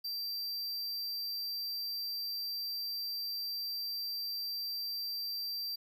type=tone; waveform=square; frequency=4699 Hz; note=D8; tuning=in tune; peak=-36 dBFS; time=0.04-5.76 s; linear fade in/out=10 ms; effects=12-bit